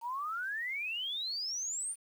sine exponential sweep, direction up, 906 to 9397 Hz, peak -34 dBFS, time 0.01-1.96 s, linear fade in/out 50 ms, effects 10-bit

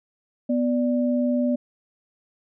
sine tone pair together, 247 / 587.5 Hz, B3 / D5, 0 / +1 cents, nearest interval octave + minor third, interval 1501 cents, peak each -20 / -26 dBFS, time 0.49-1.56 s, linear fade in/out 10 ms, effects none

